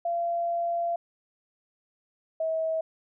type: tone pair in turn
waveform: sine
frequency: 685 / 643.9 Hz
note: F5 / E5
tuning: -34 / -41 cents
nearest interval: minor second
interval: 107 cents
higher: first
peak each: -25 dBFS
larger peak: neither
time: 0.05-0.96 / 2.4-2.81 s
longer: first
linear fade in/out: 5 ms
effects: none